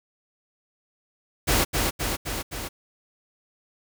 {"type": "noise with echo", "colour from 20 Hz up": "pink", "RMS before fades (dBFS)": -21, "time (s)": [1.47, 1.65], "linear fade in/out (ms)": 20, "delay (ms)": 260, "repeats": 4, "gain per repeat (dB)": -3, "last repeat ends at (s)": 2.69, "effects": []}